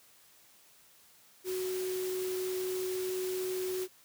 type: tone in noise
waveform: sine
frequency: 370.7 Hz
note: F#4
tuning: 3 cents sharp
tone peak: -32 dBFS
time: 1.44-3.88 s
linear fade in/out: 50 ms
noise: white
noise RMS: -43 dBFS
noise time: 1.44-3.88 s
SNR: +8 dB
effects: white hiss -61 dBFS RMS until 4.04 s + high-pass 60 Hz 12 dB/octave